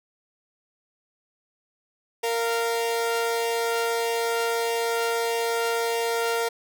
sawtooth tone pair together, 463.2 / 694 Hz, A#4 / F5, -11 / -11 cents, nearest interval perfect fifth, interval 700 cents, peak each -20 / -27 dBFS, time 2.23-6.49 s, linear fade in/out 10 ms, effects none

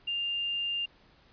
sine tone, 2800 Hz, F7, 4 cents sharp, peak -29 dBFS, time 0.07-0.86 s, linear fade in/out 10 ms, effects pink hiss -61 dBFS RMS until 1.32 s + resampled to 11025 Hz

